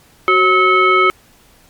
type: tone with frequency modulation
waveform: sine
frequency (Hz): 1286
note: E6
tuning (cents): -43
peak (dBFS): -8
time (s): 0.28-1.1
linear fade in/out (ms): 0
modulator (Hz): 913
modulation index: 1.1
effects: pink hiss -49 dBFS RMS until 1.69 s + MP3 96 kbps

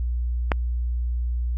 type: click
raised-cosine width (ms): 0.5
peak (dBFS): -5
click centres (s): 0.518
effects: added 60 Hz sine -22 dBFS peak until 1.57 s

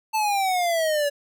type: exponential sweep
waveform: square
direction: down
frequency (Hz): 886 to 567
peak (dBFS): -21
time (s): 0.13-1.1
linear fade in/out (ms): 20
effects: none

